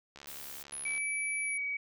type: click train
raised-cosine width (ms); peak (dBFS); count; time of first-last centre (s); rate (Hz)
0.2; -31; 59; 0.16-0.978; 70.9
type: noise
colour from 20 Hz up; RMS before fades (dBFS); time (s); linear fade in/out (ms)
blue; -45; 0.27-0.63; 5
type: tone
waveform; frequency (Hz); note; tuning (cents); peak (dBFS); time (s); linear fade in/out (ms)
sine; 10460; E9; -15; -38; 0.72-1.58; 10
type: tone with pitch glide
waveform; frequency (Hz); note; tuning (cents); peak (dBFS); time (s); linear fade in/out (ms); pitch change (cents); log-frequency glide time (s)
sine; 2300 to 2267; D7 to C#7; -37 to +38; -32; 0.85-1.77; 5; -25; 1.42-1.57
effects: none